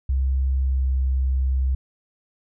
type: tone with pitch glide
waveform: sine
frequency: 66.2 to 65.52 Hz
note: C2 to C2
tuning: +21 to +3 cents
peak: -18 dBFS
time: 0.09-1.75 s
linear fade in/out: 5 ms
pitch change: -18 cents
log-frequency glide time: 0.59-0.87 s
effects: none